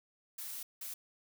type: noise bursts at uneven times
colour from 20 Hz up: blue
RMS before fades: -43 dBFS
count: 2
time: 0.38-0.63 / 0.81-0.94 s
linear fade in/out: 5 ms
effects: none